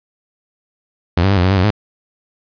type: tone with pitch steps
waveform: sawtooth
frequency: 86.1 / 97.2 / 100 / 88.2 / 93.7 / 98.5 / 91.4 / 106 Hz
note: F2 / G2 / G2 / F2 / F#2 / G2 / F#2 / G#2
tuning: -24 / -14 / +35 / +18 / +22 / +9 / -21 / +36 cents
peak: -7 dBFS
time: 1.17-1.706 s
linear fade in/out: 5 ms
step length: 67 ms
effects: resampled to 11025 Hz + 7-bit